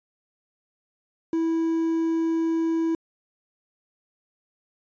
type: tone with quantisation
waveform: triangle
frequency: 327.6 Hz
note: E4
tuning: 11 cents flat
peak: -19 dBFS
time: 1.33-2.95 s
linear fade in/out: 2 ms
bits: 8
effects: resampled to 16000 Hz